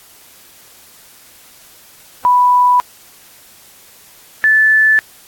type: tone pair in turn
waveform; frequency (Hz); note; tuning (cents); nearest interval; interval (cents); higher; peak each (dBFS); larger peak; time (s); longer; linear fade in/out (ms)
sine; 987.8 / 1746.6; B5 / A6; 0 / -13; minor seventh; 987; second; -7; neither; 2.25-2.8 / 4.44-4.99; neither; 0
effects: white hiss -43 dBFS RMS until 5.27 s + AAC 64 kbps